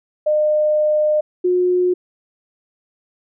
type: tone pair in turn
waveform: sine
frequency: 607 / 360.9 Hz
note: D#5 / F#4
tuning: -43 / -43 cents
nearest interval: major sixth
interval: 900 cents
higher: first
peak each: -13 dBFS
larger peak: neither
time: 0.26-1.21 / 1.44-1.94 s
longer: first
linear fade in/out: 10 ms
effects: none